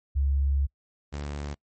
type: tone pair in turn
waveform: sine / sawtooth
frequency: 69.3 / 72.43 Hz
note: C#2 / D2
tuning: 0 / -23 cents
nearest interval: minor second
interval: 77 cents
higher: second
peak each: -21 / -28 dBFS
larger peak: first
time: 0.15-0.67 / 1.12-1.55 s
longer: first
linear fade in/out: 20 ms
effects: noise-tail reverb RT60 0.1 s tail -26 dB re dry + MP3 32 kbps